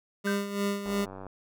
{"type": "tone with tremolo", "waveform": "25% pulse", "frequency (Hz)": 201.3, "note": "G3", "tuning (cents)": 46, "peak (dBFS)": -22, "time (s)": [0.24, 1.06], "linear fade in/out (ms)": 20, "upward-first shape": "sine", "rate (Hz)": 3, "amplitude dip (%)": 65}
{"type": "tone with exponential decay", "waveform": "sine", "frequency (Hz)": 1555, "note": "G6", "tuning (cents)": -14, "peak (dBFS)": -28, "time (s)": [0.27, 0.5], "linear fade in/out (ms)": 2, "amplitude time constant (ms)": 50}
{"type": "click train", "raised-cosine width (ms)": 1, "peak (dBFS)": -28, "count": 40, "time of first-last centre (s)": [0.86, 1.267], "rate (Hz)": 95.9}
{"effects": []}